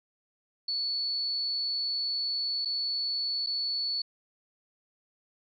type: tone with dropouts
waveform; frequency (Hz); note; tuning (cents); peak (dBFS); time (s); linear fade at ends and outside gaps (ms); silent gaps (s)
sine; 4435; C#8; 0; -28; 0.68-4.02; 5; 2.65-2.655 / 3.463-3.469
effects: none